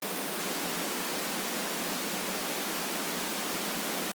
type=high-pass noise; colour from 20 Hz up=pink; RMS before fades=-33 dBFS; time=0.02-4.12 s; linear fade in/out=5 ms; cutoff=170 Hz; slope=96 dB/octave; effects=Opus 32 kbps